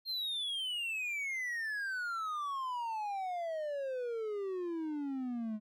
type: exponential sweep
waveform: triangle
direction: down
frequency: 4235 to 209.6 Hz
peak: -33 dBFS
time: 0.05-5.6 s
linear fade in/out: 50 ms
effects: none